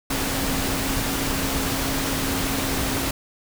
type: tone in noise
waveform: sine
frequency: 270 Hz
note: C#4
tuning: 45 cents flat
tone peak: -29 dBFS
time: 0.1-3.11 s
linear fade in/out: 5 ms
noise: pink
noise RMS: -25 dBFS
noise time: 0.1-3.11 s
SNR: -7 dB
effects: none